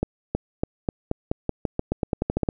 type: accelerating click train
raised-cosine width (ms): 2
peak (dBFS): -9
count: 17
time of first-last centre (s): 0.03-2.488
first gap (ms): 320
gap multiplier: 0.89
effects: none